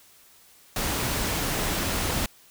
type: noise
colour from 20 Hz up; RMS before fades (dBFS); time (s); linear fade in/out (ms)
pink; -27; 0.76-2.26; 2
effects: white hiss -55 dBFS RMS until 2.5 s